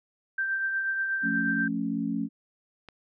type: tone with tremolo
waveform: sine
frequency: 1568 Hz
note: G6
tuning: in tune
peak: -24 dBFS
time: 0.38-1.68 s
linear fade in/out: 5 ms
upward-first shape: triangle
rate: 8.3 Hz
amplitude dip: 40%
type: chord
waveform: sine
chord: F augmented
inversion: none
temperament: equal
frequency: 174.61 / 220 / 277.2 Hz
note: F3 / A3 / C#4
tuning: 0 / 0 / 0 cents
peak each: -34 / -30 / -30 dBFS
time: 1.22-2.29 s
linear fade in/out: 50 ms
type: click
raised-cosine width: 0.3 ms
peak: -29 dBFS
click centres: 2.887 s
effects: none